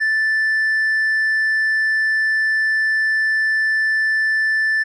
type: tone with hard clipping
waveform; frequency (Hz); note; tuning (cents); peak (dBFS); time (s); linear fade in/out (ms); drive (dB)
triangle; 1760; A6; 0; -14; 0-4.84; 20; 1
effects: none